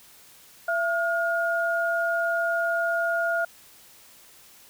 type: tone pair together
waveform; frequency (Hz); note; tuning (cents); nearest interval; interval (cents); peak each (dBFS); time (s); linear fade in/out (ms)
sine; 673 / 1426; E5 / F6; +36 / +36; octave + minor second; 1300; -25; 0.68-3.45; 5
effects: white hiss -52 dBFS RMS until 4.69 s